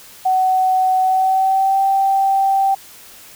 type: tone with pitch glide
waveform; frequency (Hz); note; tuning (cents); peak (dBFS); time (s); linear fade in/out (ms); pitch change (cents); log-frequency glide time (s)
sine; 750 to 779.6; F#5 to G5; +23 to -10; -12; 0.25-2.75; 10; +67; 1.01-1.81
effects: white hiss -41 dBFS RMS until 3.35 s